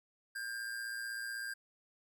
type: tone with amplitude modulation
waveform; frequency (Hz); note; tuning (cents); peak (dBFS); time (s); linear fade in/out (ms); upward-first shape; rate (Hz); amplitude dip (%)
square; 1598; G6; +33; -37; 0.35-1.54; 10; sine; 116; 55
effects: none